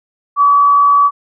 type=tone with frequency modulation; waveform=sine; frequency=1142 Hz; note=D6; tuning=49 cents flat; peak=-6 dBFS; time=0.36-1.11 s; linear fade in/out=50 ms; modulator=72.9 Hz; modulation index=0.24; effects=none

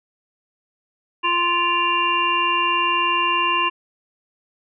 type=harmonic tone with a mistuned harmonic; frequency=347.7 Hz; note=F4; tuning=8 cents flat; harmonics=1 / 3 / 5 / 7 / 8; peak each=-30 / -19 / -31 / -30 / -21 dBFS; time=1.23-3.7 s; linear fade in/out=20 ms; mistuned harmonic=7; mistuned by=-37 cents; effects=none

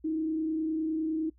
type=tone with frequency modulation; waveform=sine; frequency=316.8 Hz; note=D#4; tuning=31 cents sharp; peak=-27 dBFS; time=0.04-1.3 s; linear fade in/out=10 ms; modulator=29.8 Hz; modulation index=0.36; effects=noise-tail reverb RT60 0.1 s tail -19 dB re dry + added 60 Hz sine -58 dBFS peak until 1.38 s

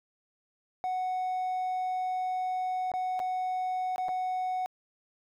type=tone with dropouts; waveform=triangle; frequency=740 Hz; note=F#5; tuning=in tune; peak=-26 dBFS; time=0.84-4.66 s; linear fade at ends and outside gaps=0 ms; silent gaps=2.917-2.938 / 3.193-3.2 / 3.96-3.981 / 4.084-4.09 s; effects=tanh soft clip ceiling -22 dBFS

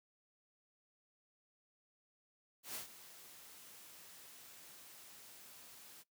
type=noise with ADSR envelope; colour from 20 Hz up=white; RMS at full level=-43 dBFS; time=2.63-6.04 s; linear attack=120 ms; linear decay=120 ms; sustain=-14 dB; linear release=34 ms; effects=noise-tail reverb RT60 0.2 s tail -25 dB re dry + high-pass 100 Hz 12 dB/octave

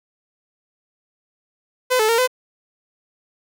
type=tone with pitch steps; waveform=sawtooth; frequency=507 / 434.8 / 460.3 / 507 Hz; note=B4 / A4 / A#4 / B4; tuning=+45 / -21 / -22 / +45 cents; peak=-11 dBFS; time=1.9-2.276 s; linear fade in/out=20 ms; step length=94 ms; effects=none

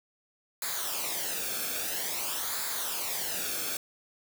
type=noise with flanger; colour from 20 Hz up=white; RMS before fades=-33 dBFS; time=0.62-3.77 s; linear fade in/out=2 ms; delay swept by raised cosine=0.34 to 1.03 ms; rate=0.5 Hz; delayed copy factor=-0.65; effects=none

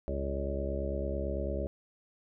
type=harmonic tone with a mistuned harmonic; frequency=69 Hz; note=C#2; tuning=7 cents flat; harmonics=1 / 2 / 3 / 4 / 5 / 6 / 7 / 8 / 9; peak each=-34 / -44 / -41 / -46 / -41 / -41 / -48 / -38 / -42 dBFS; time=0.08-1.67 s; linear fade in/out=0 ms; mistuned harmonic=8; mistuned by=+31 cents; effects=none

